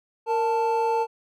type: tone pair together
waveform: triangle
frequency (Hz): 462.6 / 882.9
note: A#4 / A5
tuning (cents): -13 / +6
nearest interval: major seventh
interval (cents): 1119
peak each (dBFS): -22 / -21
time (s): 0.26-1.07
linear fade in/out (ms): 50
effects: none